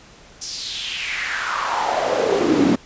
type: noise with high-pass filter sweep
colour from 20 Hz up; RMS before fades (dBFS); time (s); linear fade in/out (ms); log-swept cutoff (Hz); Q
brown; -21; 0.41-2.76; 10; 5800 to 230; 4
effects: pink hiss -46 dBFS RMS until 2.85 s + resampled to 16000 Hz